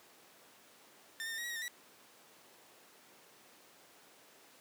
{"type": "tone with pitch steps", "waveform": "sawtooth", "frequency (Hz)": [1796, 1831, 1803, 1890, 1919, 1885, 1801, 1941], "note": ["A6", "A#6", "A6", "A#6", "A#6", "A#6", "A6", "B6"], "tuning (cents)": [35, -32, 42, 23, 50, 19, 40, -31], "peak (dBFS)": -35, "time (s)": [1.2, 1.68], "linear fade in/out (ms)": 0, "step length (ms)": 60, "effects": ["pink hiss -60 dBFS RMS until 4.6 s", "high-pass 300 Hz 12 dB/octave"]}